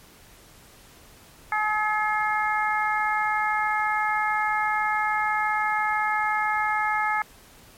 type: harmonic tone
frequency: 426.1 Hz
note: G#4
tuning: 44 cents sharp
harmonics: 2 / 3 / 4 / 5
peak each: -25 / -27 / -28 / -29 dBFS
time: 1.52-7.22 s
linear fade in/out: 2 ms
effects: pink hiss -51 dBFS RMS until 7.77 s + MP3 64 kbps